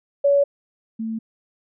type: tone pair in turn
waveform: sine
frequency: 565 / 223.3 Hz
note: C#5 / A3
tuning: +33 / +26 cents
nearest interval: octave + major third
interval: 1607 cents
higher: first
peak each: -13 / -24 dBFS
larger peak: first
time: 0.24-0.44 / 0.99-1.19 s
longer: neither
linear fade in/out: 10 ms
effects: none